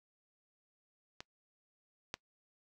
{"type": "clicks", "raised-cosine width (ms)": 0.2, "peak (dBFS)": [-26, -20], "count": 2, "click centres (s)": [1.205, 2.141], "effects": ["noise-tail reverb RT60 0.1 s tail -24 dB re dry"]}